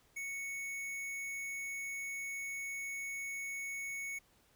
sine tone with hard clipping, 2217 Hz, C#7, in tune, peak -40 dBFS, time 0.16-4.19 s, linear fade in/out 10 ms, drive 17 dB, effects pink hiss -69 dBFS RMS until 4.55 s

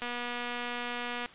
click train, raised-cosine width 0.3 ms, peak -20 dBFS, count 301, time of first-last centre 0.02-1.26 s, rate 242 Hz, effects white hiss -51 dBFS RMS until 1.34 s + resampled to 8000 Hz

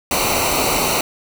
pink noise with comb filter, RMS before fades -18 dBFS, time 0.11-1.01 s, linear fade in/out 2 ms, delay 0.59 ms, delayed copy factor -0.75, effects none

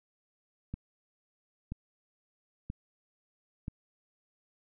click train, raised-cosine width 5 ms, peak -24 dBFS, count 4, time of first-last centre 0.74-3.681 s, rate 1.02 Hz, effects none

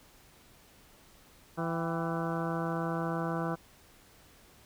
harmonic tone with a mistuned harmonic, 166.4 Hz, E3, 17 cents sharp, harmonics 1 / 2 / 3 / 4 / 5 / 6 / 7 / 8 / 9, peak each -34 / -37 / -39 / -40 / -41 / -42 / -42 / -43 / -44 dBFS, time 1.57-3.56 s, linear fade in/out 20 ms, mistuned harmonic 5, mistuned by -83 cents, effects pink hiss -59 dBFS RMS until 4.65 s

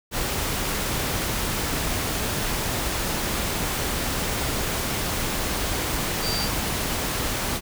sine tone in noise, 4675 Hz, D8, 9 cents flat, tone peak -27 dBFS, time 6.21-6.49 s, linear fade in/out 50 ms, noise pink, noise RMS -26 dBFS, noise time 0.11-7.61 s, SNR -4 dB, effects none

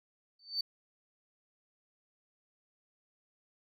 sine tone with exponential growth, 4552 Hz, C#8, 45 cents sharp, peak -26 dBFS, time 0.39-0.61 s, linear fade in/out 5 ms, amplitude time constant 46 ms, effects tanh soft clip ceiling -26 dBFS

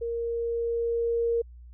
sine tone with level ramp, 466.2 Hz, A#4, in tune, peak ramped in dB -28 to -22 dBFS, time 0.01-1.42 s, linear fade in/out 10 ms, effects added 60 Hz sine -44 dBFS peak until 1.73 s

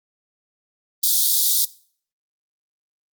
white high-pass noise, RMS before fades -18 dBFS, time 1.03-1.65 s, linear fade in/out 5 ms, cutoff 3400 Hz, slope 96 dB/octave, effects noise-tail reverb RT60 0.5 s tail -20 dB re dry + Opus 32 kbps

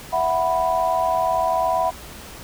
sine chord, E suspended second, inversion none, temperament equal, 659.3 / 740 / 987.8 Hz, E5 / F#5 / B5, 0 / 0 / 0 cents, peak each -22 dBFS, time 0.12-1.91 s, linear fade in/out 20 ms, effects added 60 Hz sine -47 dBFS peak until 2.43 s + pink hiss -39 dBFS RMS until 2.43 s

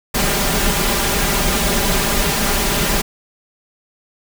pink noise with comb filter, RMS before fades -17 dBFS, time 0.14-3.02 s, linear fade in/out 10 ms, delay 5 ms, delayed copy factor +0.65, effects none

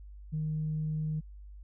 sine tone, 154.9 Hz, D#3, 7 cents flat, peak -29 dBFS, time 0.32-1.21 s, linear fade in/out 20 ms, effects tanh soft clip ceiling -25 dBFS + added 50 Hz sine -45 dBFS peak until 1.63 s

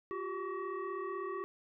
sine tone with frequency modulation, 392 Hz, G4, in tune, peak -36 dBFS, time 0.11-1.44 s, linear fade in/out 0 ms, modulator 748 Hz, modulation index 1.3, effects none

